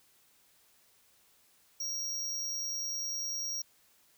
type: tone with amplitude modulation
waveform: square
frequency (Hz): 5640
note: F8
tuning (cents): +16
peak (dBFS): -32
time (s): 1.8-3.62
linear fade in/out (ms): 5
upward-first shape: sine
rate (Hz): 150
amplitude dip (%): 45
effects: white hiss -66 dBFS RMS until 4.17 s